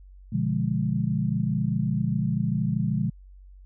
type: chord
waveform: sine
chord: B diminished seventh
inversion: none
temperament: equal with one note detuned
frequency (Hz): 121.91 / 146.83 / 174.61 / 207.7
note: B2 / D3 / F3 / Ab3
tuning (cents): -22 / 0 / 0 / 0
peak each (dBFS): -28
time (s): 0.32-3.1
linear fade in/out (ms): 10
effects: added 47 Hz sine -45 dBFS peak until 3.65 s